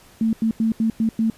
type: tone bursts at uneven times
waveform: sine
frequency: 223.4 Hz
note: A3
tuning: 27 cents sharp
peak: -16 dBFS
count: 6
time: 0.21-0.33 / 0.42-0.51 / 0.6-0.72 / 0.8-0.9 / 1-1.09 / 1.19-1.3 s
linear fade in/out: 2 ms
effects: pink hiss -50 dBFS RMS until 1.37 s + resampled to 32000 Hz